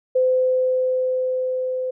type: tone with level ramp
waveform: sine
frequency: 512 Hz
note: C5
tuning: 38 cents flat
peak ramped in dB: -14 to -22 dBFS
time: 0.15-1.91 s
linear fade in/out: 10 ms
effects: none